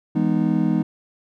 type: chord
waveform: triangle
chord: E major seventh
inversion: none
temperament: just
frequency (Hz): 164.81 / 206 / 247.2 / 309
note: E3 / G#3 / B3 / D#4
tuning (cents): 0 / -14 / +2 / -12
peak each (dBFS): -21 / -20 / -21 / -21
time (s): 0.15-0.83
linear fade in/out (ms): 10
effects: none